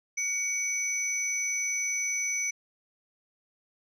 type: tone pair together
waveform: sine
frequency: 2260 / 5975 Hz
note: C#7 / F#8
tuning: +33 / +16 cents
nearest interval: octave + perfect fourth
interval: 1683 cents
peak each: -30 / -28 dBFS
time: 0.17-2.51 s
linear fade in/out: 10 ms
effects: tanh soft clip ceiling -22 dBFS